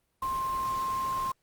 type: tone in noise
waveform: sine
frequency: 1056 Hz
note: C6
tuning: 16 cents sharp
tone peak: -28 dBFS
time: 0.22-1.32 s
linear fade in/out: 5 ms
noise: pink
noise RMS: -43 dBFS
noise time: 0.22-1.32 s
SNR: +12 dB
effects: pink hiss -75 dBFS RMS until 1.42 s + Opus 32 kbps